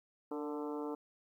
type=harmonic tone with a mistuned harmonic; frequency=147.4 Hz; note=D3; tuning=7 cents sharp; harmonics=2 / 3 / 4 / 5 / 6 / 7 / 8 / 9; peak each=-40 / -41 / -50 / -52 / -48 / -52 / -54 / -55 dBFS; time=0.31-0.95 s; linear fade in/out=5 ms; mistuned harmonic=3; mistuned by=+37 cents; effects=12-bit